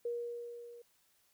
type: tone with level ramp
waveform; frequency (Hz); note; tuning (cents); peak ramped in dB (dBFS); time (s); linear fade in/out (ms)
sine; 475.1; A#4; +33; -33 to -50; 0.05-0.82; 5
effects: white hiss -72 dBFS RMS until 1.33 s